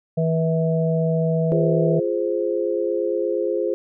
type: harmonic tone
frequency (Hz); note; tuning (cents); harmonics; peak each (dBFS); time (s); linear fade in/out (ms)
162.3; E3; -27; 1 / 3 / 4; -19 / -24 / -25; 0.17-2; 10
type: chord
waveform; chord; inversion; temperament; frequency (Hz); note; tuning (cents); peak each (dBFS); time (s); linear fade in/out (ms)
sine; F minor; none; equal with one note detuned; 346.6 / 415.3 / 523.3; F4 / Ab4 / C5; -13 / 0 / 0; -24; 1.52-3.74; 0
effects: none